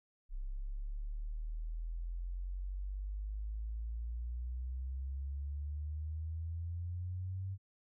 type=exponential sweep; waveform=sine; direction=up; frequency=32.7 to 97 Hz; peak=-37 dBFS; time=0.29-7.58 s; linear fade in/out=50 ms; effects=none